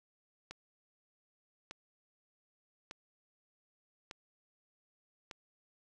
click train, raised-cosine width 0.2 ms, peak -27 dBFS, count 5, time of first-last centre 0.51-5.312 s, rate 0.833 Hz, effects none

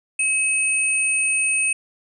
sine tone pair together, 2562 / 8819 Hz, E7 / C#9, -50 / -10 cents, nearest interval octave + major sixth, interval 2140 cents, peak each -19 / -22 dBFS, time 0.19-1.73 s, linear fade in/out 5 ms, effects none

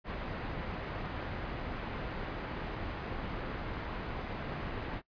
pink low-pass noise, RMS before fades -39 dBFS, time 0.04-5.02 s, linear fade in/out 50 ms, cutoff 2100 Hz, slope 12 dB/octave, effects noise-tail reverb RT60 0.1 s tail -20 dB re dry + resampled to 11025 Hz

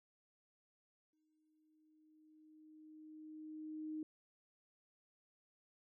sine tone with exponential growth, 310.2 Hz, D#4, 5 cents flat, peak -40 dBFS, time 1.13-4.03 s, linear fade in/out 2 ms, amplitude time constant 630 ms, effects none

